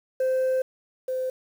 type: tone pair in turn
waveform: sine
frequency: 519 / 515.4 Hz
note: C5 / C5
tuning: -14 / -26 cents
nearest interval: unison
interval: 12 cents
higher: first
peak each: -18 / -24 dBFS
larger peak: first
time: 0.2-0.62 / 1.08-1.3 s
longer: first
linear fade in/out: 5 ms
effects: tanh soft clip ceiling -20 dBFS + 8-bit